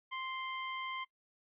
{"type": "tone", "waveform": "20% pulse", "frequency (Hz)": 1046.5, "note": "C6", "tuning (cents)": 0, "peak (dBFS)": -33, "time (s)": [0.11, 1.05], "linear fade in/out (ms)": 20, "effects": ["noise-tail reverb RT60 0.1 s tail -21 dB re dry", "resampled to 8000 Hz"]}